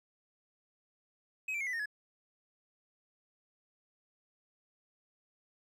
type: tone with pitch steps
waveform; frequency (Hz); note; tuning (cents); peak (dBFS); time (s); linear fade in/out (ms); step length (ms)
triangle; 2542 / 2345 / 2162 / 1994.4 / 1839.5 / 1696.6; D#7 / D7 / C#7 / B6 / A#6 / G#6; +36 / -3 / -44 / +16 / -24 / +36; -32; 1.48-1.858; 5; 63
effects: none